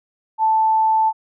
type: tone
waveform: sine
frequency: 880 Hz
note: A5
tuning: in tune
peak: -13 dBFS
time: 0.38-1.13 s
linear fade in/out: 50 ms
effects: none